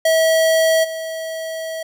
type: tone with level steps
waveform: square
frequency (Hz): 646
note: E5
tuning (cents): -35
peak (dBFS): -13 / -25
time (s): 0.05-1.83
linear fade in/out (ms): 5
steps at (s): 0.83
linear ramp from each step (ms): 20
effects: none